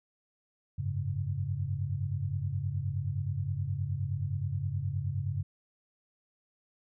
sine chord, F# suspended second, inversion none, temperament equal with one note detuned, 92.5 / 102.04 / 138.59 Hz, F#2 / G#2 / C#3, 0 / -30 / 0 cents, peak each -35 / -34 / -34 dBFS, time 0.78-5.43 s, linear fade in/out 10 ms, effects none

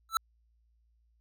square tone with exponential growth, 1325 Hz, E6, 9 cents sharp, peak -21 dBFS, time 0.09-0.17 s, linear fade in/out 1 ms, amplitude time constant 17 ms, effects added 57 Hz sine -66 dBFS peak until 1.2 s

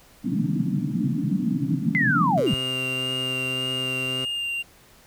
pink band-pass noise, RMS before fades -24 dBFS, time 0.23-2.43 s, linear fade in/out 50 ms, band 130 to 300 Hz, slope 96 dB/octave
sine linear sweep, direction down, 2093 to 100 Hz, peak -19 dBFS, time 1.95-2.54 s, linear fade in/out 0 ms
15% pulse tone, 130 Hz, C3, 11 cents flat, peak -24 dBFS, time 2.37-4.25 s, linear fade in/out 5 ms
triangle tone with vibrato, 2801 Hz, F7, 4 cents sharp, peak -24 dBFS, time 2.46-4.63 s, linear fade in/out 20 ms, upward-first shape sine, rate 1.8 Hz, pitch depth 17 cents each way
effects pink hiss -53 dBFS RMS until 5.06 s

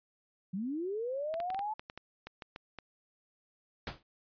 sine linear sweep, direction up, 174.61 to 878 Hz, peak -33 dBFS, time 0.53-1.74 s, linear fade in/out 10 ms
clicks, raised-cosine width 0.3 ms, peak -27 dBFS, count 12, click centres 1.341 / 1.402 / 1.503 / 1.546 / 1.592 / 1.795 / 1.899 / 1.976 / 2.27 / 2.422 / 2.561 / 2.787 s
pink noise with exponential decay, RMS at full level -34 dBFS, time 3.87-4.03 s, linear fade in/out 2 ms, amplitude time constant 33 ms
effects resampled to 11025 Hz

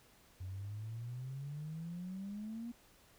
sine exponential sweep, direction up, 90.5 to 240 Hz, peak -40 dBFS, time 0.4-2.72 s, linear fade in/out 10 ms, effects tanh soft clip ceiling -36 dBFS + pink hiss -65 dBFS RMS until 3.18 s

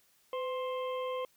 harmonic tone with a mistuned harmonic, 527 Hz, C5, 12 cents sharp, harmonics 1 / 2 / 4 / 5 / 6, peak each -34 / -39 / -50 / -53 / -49 dBFS, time 0.33-1.25 s, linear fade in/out 2 ms, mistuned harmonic 1, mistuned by -62 cents, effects white hiss -68 dBFS RMS until 1.36 s

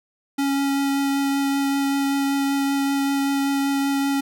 square tone with vibrato, 277.2 Hz, C#4, in tune, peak -20 dBFS, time 0.38-4.21 s, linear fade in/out 10 ms, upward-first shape triangle, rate 5.2 Hz, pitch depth 10 cents each way, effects none

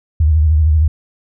sine tone with vibrato, 77.5 Hz, D#2, 6 cents flat, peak -8 dBFS, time 0.2-0.88 s, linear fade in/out 5 ms, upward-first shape sine, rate 13 Hz, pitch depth 91 cents each way, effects none

